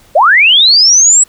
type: linear sweep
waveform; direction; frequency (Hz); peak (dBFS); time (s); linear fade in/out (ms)
sine; up; 514 to 7902; -3; 0.15-1.24; 10
effects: pink hiss -45 dBFS RMS until 1.28 s